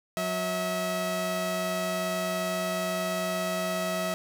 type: tone pair together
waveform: sawtooth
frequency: 182.1 / 645.9 Hz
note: F#3 / E5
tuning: -27 / -35 cents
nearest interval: octave + minor seventh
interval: 2192 cents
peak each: -29 / -25 dBFS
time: 0.17-4.14 s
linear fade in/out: 0 ms
effects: none